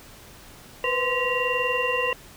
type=tone cluster; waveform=sine; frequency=487.2 / 508 / 1036 / 1925 / 2771 Hz; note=B4 / B4 / C6 / B6 / F7; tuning=-24 / +49 / -17 / -45 / -14 cents; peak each=-29 / -29 / -28 / -30 / -26 dBFS; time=0.84-2.13 s; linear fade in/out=2 ms; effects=pink hiss -47 dBFS RMS until 2.36 s